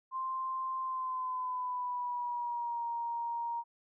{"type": "tone with pitch glide", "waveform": "sine", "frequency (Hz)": [1046.5, 937.7], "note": ["C6", "A#5"], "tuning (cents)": [0, 10], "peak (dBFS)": -33, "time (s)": [0.11, 3.64], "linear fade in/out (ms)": 50, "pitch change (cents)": -190, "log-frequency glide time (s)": [0.81, 2.85], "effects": []}